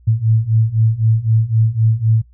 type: beating tone pair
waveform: sine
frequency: 109.5 / 113.4 Hz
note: A2 / A#2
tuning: -8 / -47 cents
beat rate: 3.9 Hz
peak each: -16 / -14 dBFS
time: 0.07-2.22 s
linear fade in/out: 10 ms
effects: noise-tail reverb RT60 0.1 s tail -19 dB re dry + added 60 Hz sine -44 dBFS peak until 2.33 s